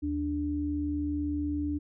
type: tone pair together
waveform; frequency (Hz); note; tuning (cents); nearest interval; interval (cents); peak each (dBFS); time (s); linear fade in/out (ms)
sine; 77.78 / 293.7; D#2 / D4; 0 / 0; octave + major seventh; 2300; -34 / -29; 0.02-1.79; 20
effects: none